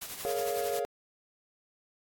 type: noise with tremolo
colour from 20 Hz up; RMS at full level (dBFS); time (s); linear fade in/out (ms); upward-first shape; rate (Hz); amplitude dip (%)
white; -38; 0.01-0.8; 10; triangle; 11; 60
type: chord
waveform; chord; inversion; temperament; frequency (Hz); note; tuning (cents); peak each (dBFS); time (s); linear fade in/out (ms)
triangle; Bb minor seventh; third; just; 419.5 / 466.2 / 559.4 / 699.2; Ab4 / Bb4 / Db5 / F5; +17 / 0 / +16 / +2; -33; 0.25-0.85; 0
effects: AAC 64 kbps